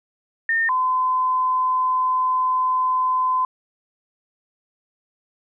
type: tone pair in turn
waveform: sine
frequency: 1821 / 1022 Hz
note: A#6 / C6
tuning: -41 / -41 cents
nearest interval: minor seventh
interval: 1000 cents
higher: first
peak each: -17 dBFS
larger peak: neither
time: 0.49-0.69 / 0.69-3.45 s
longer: second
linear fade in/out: 2 ms
effects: none